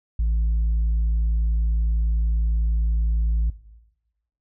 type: tone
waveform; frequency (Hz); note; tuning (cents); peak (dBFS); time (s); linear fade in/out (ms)
sine; 55.4; A1; +13; -16; 0.19-3.5; 5
effects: noise-tail reverb RT60 1.0 s tail -18 dB re dry + tanh soft clip ceiling -17 dBFS